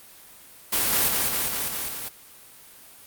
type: noise with echo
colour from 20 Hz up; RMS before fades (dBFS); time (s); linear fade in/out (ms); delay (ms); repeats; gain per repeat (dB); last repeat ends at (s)
white; -23; 0.72-1.09; 10; 200; 5; -2; 2.09
effects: white hiss -48 dBFS RMS until 3.06 s + Opus 32 kbps